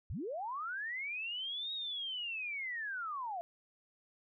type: linear two-way sweep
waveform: sine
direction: up then down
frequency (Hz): 51.91 to 3800 to 662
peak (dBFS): -37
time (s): 0.1-3.41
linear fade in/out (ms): 0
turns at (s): 1.73
effects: none